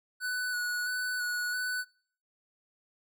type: tone with vibrato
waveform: square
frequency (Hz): 1480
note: F#6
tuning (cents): 0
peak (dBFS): -31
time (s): 0.2-1.85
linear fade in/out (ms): 50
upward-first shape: square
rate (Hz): 1.5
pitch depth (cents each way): 17
effects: noise-tail reverb RT60 0.6 s tail -26 dB re dry